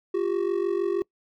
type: ring-modulated tone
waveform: triangle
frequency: 373.8 Hz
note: F#4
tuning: 18 cents sharp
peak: -18 dBFS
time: 0.14-1.02 s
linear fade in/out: 0 ms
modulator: 23.2 Hz
effects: noise-tail reverb RT60 0.1 s tail -24 dB re dry